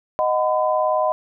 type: chord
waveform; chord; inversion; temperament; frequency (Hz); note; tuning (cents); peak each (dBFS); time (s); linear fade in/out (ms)
sine; B major; first; equal with one note detuned; 622.3 / 740 / 1009.7; D#5 / F#5 / B5; 0 / 0 / +38; -19 / -23 / -22; 0.19-1.12; 0
effects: none